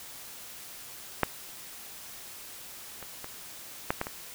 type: clicks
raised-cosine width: 0.5 ms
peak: -7 / -26 / -23 / -10 / -14 / -20 dBFS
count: 6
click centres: 1.233 / 3.027 / 3.244 / 3.905 / 4.014 / 4.069 s
effects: white hiss -45 dBFS RMS until 4.34 s